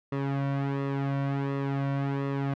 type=tone with flanger; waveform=sawtooth; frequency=138.59 Hz; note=C#3; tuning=in tune; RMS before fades=-29 dBFS; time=0.12-2.54 s; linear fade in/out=5 ms; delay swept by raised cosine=1.3 to 2.4 ms; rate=1.4 Hz; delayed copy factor=-0.7; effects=low-pass 2000 Hz 12 dB/octave